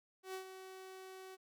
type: tone with ADSR envelope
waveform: sawtooth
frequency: 377.4 Hz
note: F#4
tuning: 34 cents sharp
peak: -37 dBFS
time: 0.23-1.37 s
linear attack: 110 ms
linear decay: 100 ms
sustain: -9 dB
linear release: 32 ms
effects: none